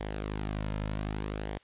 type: tone with flanger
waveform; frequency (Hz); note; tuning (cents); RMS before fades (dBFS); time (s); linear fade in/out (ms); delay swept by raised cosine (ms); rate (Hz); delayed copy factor
sawtooth; 51.91; G#1; 0; -35; 0-1.58; 10; 0.75 to 2.65; 0.64; -0.5
effects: white hiss -62 dBFS RMS until 1.63 s + resampled to 8000 Hz